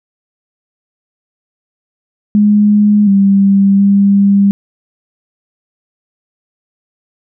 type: tone with pitch steps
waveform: sine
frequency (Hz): 208 / 197.1 / 199.3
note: G#3 / G3 / G3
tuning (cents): +3 / +10 / +29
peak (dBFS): -5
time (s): 2.35-4.51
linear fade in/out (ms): 0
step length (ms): 720
effects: none